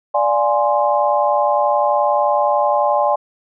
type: chord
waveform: sine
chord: D half-diminished seventh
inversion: none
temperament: equal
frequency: 587.3 / 698.5 / 830.6 / 1046.5 Hz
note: D5 / F5 / Ab5 / C6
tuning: 0 / 0 / 0 / 0 cents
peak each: -17 / -22 / -17 / -20 dBFS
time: 0.14-3.16 s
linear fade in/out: 10 ms
effects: none